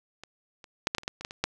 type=clicks; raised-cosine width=0.2 ms; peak=-25 / -29 / -7 / -10 / -12 / -30 / -13 / -23 / -15 / -23 / -8 dBFS; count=11; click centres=0.236 / 0.642 / 0.871 / 0.949 / 0.983 / 1.034 / 1.079 / 1.21 / 1.249 / 1.309 / 1.44 s; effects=none